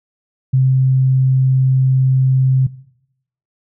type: tone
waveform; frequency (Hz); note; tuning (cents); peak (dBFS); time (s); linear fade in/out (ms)
sine; 131.2; C3; +5; -9; 0.53-2.67; 10
effects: noise-tail reverb RT60 0.8 s tail -20 dB re dry